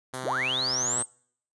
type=tone with pitch glide; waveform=5% pulse; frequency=129.3 to 122.54 Hz; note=C3 to B2; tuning=-20 to -13 cents; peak=-22 dBFS; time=0.13-1.03 s; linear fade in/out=10 ms; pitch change=-93 cents; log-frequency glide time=0.74-0.88 s
type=noise with exponential decay; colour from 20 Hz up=violet; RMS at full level=-34 dBFS; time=0.14-0.42 s; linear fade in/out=1 ms; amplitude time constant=60 ms
type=linear sweep; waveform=sine; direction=up; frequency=83.4 to 8710 Hz; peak=-25 dBFS; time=0.23-1.06 s; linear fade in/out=50 ms
effects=noise-tail reverb RT60 0.6 s tail -25 dB re dry + resampled to 24000 Hz